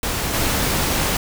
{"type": "noise with level steps", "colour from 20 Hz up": "pink", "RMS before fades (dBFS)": [-23, -20], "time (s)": [0.03, 1.17], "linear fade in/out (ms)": 2, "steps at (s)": 0.33, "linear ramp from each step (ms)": 10, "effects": []}